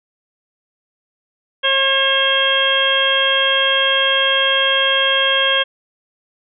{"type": "harmonic tone", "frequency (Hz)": 540, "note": "C#5", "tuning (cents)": -45, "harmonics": [1, 2, 3, 4, 5, 6], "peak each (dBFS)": [-21, -23, -19, -26, -22, -16], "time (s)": [1.63, 5.64], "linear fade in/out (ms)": 20, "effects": []}